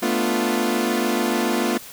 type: chord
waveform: sawtooth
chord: B half-diminished seventh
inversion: third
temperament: equal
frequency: 220 / 246.9 / 293.7 / 349.2 Hz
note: A3 / B3 / D4 / F4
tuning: 0 / 0 / 0 / 0 cents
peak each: -21 / -20 / -25 / -20 dBFS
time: 0.02-1.78 s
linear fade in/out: 10 ms
effects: white hiss -40 dBFS RMS until 1.92 s